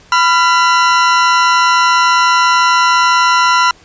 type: tone pair together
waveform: 40% pulse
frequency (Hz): 995.2 / 1377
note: B5 / F6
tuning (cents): +13 / -25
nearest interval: tritone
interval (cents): 562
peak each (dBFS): -10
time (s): 0.12-3.71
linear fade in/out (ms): 2
effects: pink hiss -44 dBFS RMS until 3.84 s + resampled to 16000 Hz